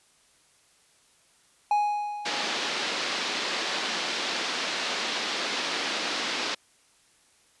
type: tone with exponential decay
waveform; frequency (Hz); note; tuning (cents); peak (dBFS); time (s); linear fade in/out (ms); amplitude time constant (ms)
triangle; 830.6; G#5; 0; -17; 1.71-3.09; 2; 300
type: band-pass noise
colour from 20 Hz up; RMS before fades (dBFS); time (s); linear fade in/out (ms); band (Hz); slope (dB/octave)
white; -30; 2.25-6.55; 10; 210 to 4800; 24
effects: white hiss -62 dBFS RMS until 7.6 s + resampled to 24000 Hz